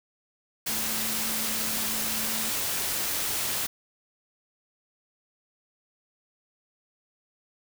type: tone in noise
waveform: sine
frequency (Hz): 220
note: A3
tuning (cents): 0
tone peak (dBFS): -39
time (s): 0.69-2.5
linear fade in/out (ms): 10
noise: white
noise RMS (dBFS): -29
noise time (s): 0.66-3.67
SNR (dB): -13
effects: none